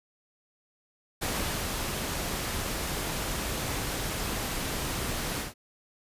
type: noise with ADSR envelope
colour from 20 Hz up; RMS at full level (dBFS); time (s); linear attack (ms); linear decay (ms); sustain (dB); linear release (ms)
pink; -30; 1.21-5.54; 16; 530; -2; 140
effects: resampled to 32000 Hz